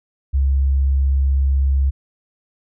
sine tone, 68 Hz, C#2, 33 cents flat, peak -13 dBFS, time 0.33-1.91 s, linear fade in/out 20 ms, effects none

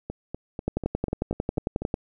two click trains, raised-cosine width 2 ms, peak -11 / -18 dBFS, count 15 / 8, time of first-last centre 0.68-1.941 / 0.1-1.82 s, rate 11.1 / 4.07 Hz, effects none

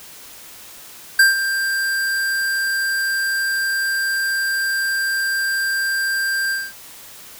square tone with ADSR envelope, 1583 Hz, G6, 17 cents sharp, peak -8 dBFS, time 1.19-6.73 s, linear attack 5 ms, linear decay 150 ms, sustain -11 dB, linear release 220 ms, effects white hiss -40 dBFS RMS until 7.39 s

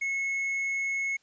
triangle tone with tanh clipping, 2185 Hz, C#7, 26 cents flat, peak -28 dBFS, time 0.01-1.17 s, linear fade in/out 10 ms, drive 8 dB, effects white hiss -67 dBFS RMS until 1.22 s + resampled to 16000 Hz

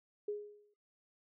sine tone with exponential decay, 415.3 Hz, G#4, in tune, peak -33 dBFS, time 0.28-0.74 s, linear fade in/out 5 ms, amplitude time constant 100 ms, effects noise-tail reverb RT60 0.4 s tail -26 dB re dry

